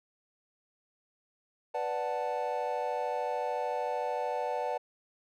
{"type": "chord", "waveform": "triangle", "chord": "B minor seventh", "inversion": "none", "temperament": "equal", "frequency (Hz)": [493.9, 587.3, 740, 880], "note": ["B4", "D5", "F#5", "A5"], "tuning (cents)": [0, 0, 0, 0], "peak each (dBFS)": -34, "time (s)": [1.74, 4.78], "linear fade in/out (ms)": 10, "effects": []}